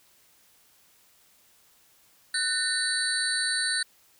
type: tone cluster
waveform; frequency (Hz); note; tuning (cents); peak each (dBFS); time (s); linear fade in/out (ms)
sine; 1494 / 1810 / 4006 / 4474 / 8940; F#6 / A6 / B7 / C#8 / C#9; +16 / +48 / +24 / +15 / +14; -31; 2.34-3.83; 5
effects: white hiss -61 dBFS RMS until 4.19 s